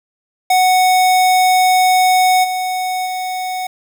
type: tone with level steps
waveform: square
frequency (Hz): 740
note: F#5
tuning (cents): 0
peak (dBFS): -10 / -18 / -20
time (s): 0.5-3.67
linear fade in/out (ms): 5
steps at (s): 2.43 / 3.05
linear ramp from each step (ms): 20
effects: 7-bit